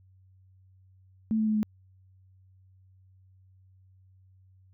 sine tone with pitch steps, 220 / 217.7 / 215.5 / 213.2 Hz, A3 / A3 / A3 / G#3, 0 / -18 / -36 / +46 cents, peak -23 dBFS, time 1.31-1.63 s, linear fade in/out 0 ms, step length 80 ms, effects added 94 Hz sine -56 dBFS peak until 4.73 s

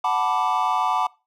triangle chord, B minor seventh, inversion second, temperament equal, 740 / 880 / 987.8 / 1174.7 Hz, F#5 / A5 / B5 / D6, 0 / 0 / 0 / 0 cents, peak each -23 dBFS, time 0.04-1.07 s, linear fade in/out 5 ms, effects noise-tail reverb RT60 0.3 s tail -23 dB re dry

